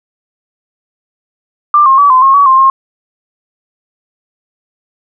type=tone with pitch steps; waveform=sine; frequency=1185 / 1070 / 1145 / 1029 / 1079 / 1133 / 1055 / 1070 Hz; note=D6 / C6 / D6 / C6 / C#6 / C#6 / C6 / C6; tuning=+15 / +38 / -44 / -29 / -47 / +37 / +14 / +38 cents; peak=-3 dBFS; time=1.74-2.7 s; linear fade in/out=2 ms; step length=120 ms; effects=none